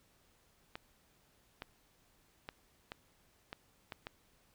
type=clicks; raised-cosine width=0.3 ms; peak=-26 dBFS; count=7; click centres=0.755 / 1.621 / 2.489 / 2.919 / 3.529 / 3.922 / 4.069 s; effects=pink hiss -70 dBFS RMS until 4.54 s